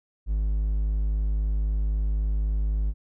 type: tone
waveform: triangle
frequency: 51.91 Hz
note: G#1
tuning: in tune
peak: -20 dBFS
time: 0.26-2.94 s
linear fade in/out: 50 ms
effects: none